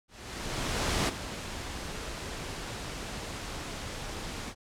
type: noise with ADSR envelope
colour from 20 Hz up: pink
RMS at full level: -27 dBFS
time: 0.08-4.55 s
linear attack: 1000 ms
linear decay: 20 ms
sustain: -11 dB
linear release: 69 ms
effects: low-pass 8000 Hz 12 dB/octave